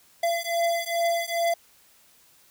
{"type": "beating tone pair", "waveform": "square", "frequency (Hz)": [678, 680.4], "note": ["E5", "F5"], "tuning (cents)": [49, -45], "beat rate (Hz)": 2.4, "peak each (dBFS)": -27, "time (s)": [0.23, 1.54], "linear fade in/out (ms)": 5, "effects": ["white hiss -58 dBFS RMS until 2.5 s"]}